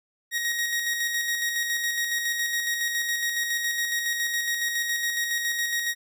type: tone with tremolo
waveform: sawtooth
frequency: 1884 Hz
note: A#6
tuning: 18 cents sharp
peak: -20 dBFS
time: 0.31-5.95 s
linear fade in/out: 50 ms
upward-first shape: square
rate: 7.2 Hz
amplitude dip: 35%
effects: none